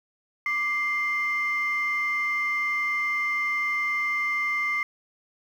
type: tone pair together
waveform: sine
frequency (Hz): 1177.1 / 2096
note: D6 / C7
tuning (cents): +4 / +2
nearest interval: minor seventh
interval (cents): 998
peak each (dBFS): -29 / -23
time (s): 0.46-4.83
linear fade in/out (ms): 2
effects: tanh soft clip ceiling -19 dBFS + 9-bit